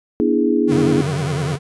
sine chord, E dominant seventh, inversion second, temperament equal with one note detuned, 241.4 / 293.7 / 329.6 / 415.3 Hz, B3 / D4 / E4 / G#4, -39 / 0 / 0 / 0 cents, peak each -19 dBFS, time 0.2-1.01 s, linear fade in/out 0 ms
square tone with vibrato, 146.4 Hz, D3, 5 cents flat, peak -20 dBFS, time 0.67-1.59 s, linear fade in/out 50 ms, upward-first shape sine, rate 10 Hz, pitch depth 160 cents each way
10% pulse tone with pitch glide, 92.8 to 88.2 Hz, F#2 to F2, +6 to +18 cents, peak -18 dBFS, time 0.71-1.56 s, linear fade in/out 5 ms, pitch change -88 cents, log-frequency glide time 1.23-1.35 s
effects resampled to 24000 Hz

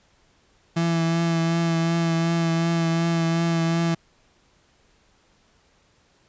35% pulse tone with vibrato, 166.4 Hz, E3, 17 cents sharp, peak -18 dBFS, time 0.76-3.95 s, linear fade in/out 10 ms, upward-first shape triangle, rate 2.7 Hz, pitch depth 21 cents each way, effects pink hiss -61 dBFS RMS until 6.28 s + resampled to 16000 Hz

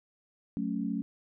sine chord, F# minor, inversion none, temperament equal, 185 / 220 / 277.2 Hz, F#3 / A3 / C#4, 0 / 0 / 0 cents, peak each -35 / -33 / -34 dBFS, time 0.57-1.02 s, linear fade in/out 0 ms, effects none

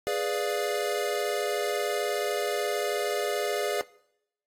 square chord, G# diminished seventh, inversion none, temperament equal, 415.3 / 493.9 / 587.3 / 698.5 Hz, G#4 / B4 / D5 / F5, 0 / 0 / 0 / 0 cents, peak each -31 / -34 / -32 / -35 dBFS, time 0.07-3.81 s, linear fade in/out 0 ms, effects noise-tail reverb RT60 0.8 s tail -21 dB re dry + AAC 48 kbps

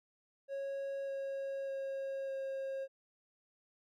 triangle tone with pitch steps, 550 / 546.2 / 542.4 / 538.7 Hz, C#5 / C#5 / C#5 / C#5, -14 / -26 / -38 / -50 cents, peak -35 dBFS, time 0.48-2.88 s, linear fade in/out 50 ms, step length 600 ms, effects none

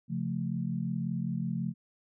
sine chord, Db augmented, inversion none, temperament equal with one note detuned, 136.13 / 174.61 / 220 Hz, Db3 / F3 / A3, -31 / 0 / 0 cents, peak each -35 / -33 / -35 dBFS, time 0.08-1.74 s, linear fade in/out 50 ms, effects none

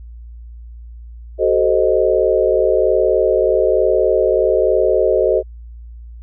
sine chord, F# diminished seventh, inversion none, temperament equal with one note detuned, 378.9 / 440 / 523.3 / 622.3 Hz, F#4 / A4 / C5 / Eb5, +41 / 0 / 0 / 0 cents, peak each -17 dBFS, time 1.38-5.43 s, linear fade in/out 50 ms, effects added 58 Hz sine -32 dBFS peak until 6.22 s

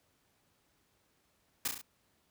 white noise with echo, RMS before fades -32 dBFS, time 1.65-1.68 s, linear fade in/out 5 ms, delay 34 ms, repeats 4, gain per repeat -4 dB, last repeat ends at 1.816 s, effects pink hiss -73 dBFS RMS until 2.3 s + high-pass 60 Hz 12 dB/octave

